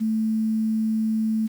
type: tone with quantisation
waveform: sine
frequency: 220 Hz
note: A3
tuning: in tune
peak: -20 dBFS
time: 0-1.48 s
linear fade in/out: 20 ms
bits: 8
effects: none